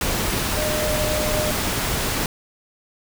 sine tone in noise, 609 Hz, D#5, 37 cents flat, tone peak -24 dBFS, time 0.57-1.51 s, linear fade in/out 2 ms, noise pink, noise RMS -23 dBFS, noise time 0.01-2.26 s, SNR -4 dB, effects none

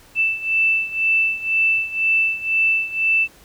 sine beating tone pair, 2650 / 2652 Hz, E7 / E7, +9 / +10 cents, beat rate 2 Hz, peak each -18 / -21 dBFS, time 0.15-3.28 s, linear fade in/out 50 ms, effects pink hiss -49 dBFS RMS until 3.44 s

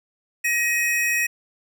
square tone pair together, 1892 / 2526 Hz, A#6 / D#7, +25 / +26 cents, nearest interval perfect fourth, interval 501 cents, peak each -23 dBFS, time 0.44-1.27 s, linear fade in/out 10 ms, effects none

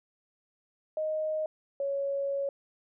sine tone pair in turn, 622.3 / 556.2 Hz, D#5 / C#5, 0 / +6 cents, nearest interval major second, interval 194 cents, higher first, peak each -28 dBFS, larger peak neither, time 0.97-1.46 / 1.8-2.49 s, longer second, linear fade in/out 2 ms, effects none

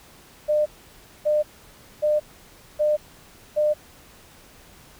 sine tone bursts, 602 Hz, D5, 43 cents sharp, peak -17 dBFS, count 5, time 0.48-3.74 s, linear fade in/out 20 ms, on 180 ms, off 590 ms, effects pink hiss -50 dBFS RMS until 4.99 s

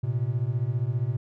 triangle beating tone pair, 113.7 / 128.7 Hz, A#2 / C3, -43 / -28 cents, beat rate 15 Hz, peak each -25 dBFS, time 0.03-1.17 s, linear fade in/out 10 ms, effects none

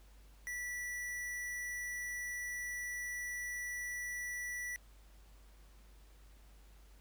sine tone with hard clipping, 1958 Hz, B6, 15 cents flat, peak -40 dBFS, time 0.47-4.76 s, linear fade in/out 0 ms, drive 16 dB, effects added 50 Hz sine -57 dBFS peak until 7 s + pink hiss -67 dBFS RMS until 7 s

